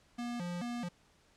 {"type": "tone with vibrato", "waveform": "square", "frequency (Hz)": 205.1, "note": "G#3", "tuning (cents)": -21, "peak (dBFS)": -37, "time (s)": [0.18, 0.89], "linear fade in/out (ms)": 10, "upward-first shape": "square", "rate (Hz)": 2.3, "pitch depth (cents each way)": 270, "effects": ["pink hiss -67 dBFS RMS until 1.36 s", "low-pass 8000 Hz 12 dB/octave"]}